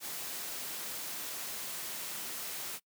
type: noise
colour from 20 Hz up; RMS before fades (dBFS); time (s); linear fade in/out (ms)
white; -40; 0-2.8; 50
effects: noise-tail reverb RT60 0.1 s tail -23 dB re dry + high-pass 150 Hz 12 dB/octave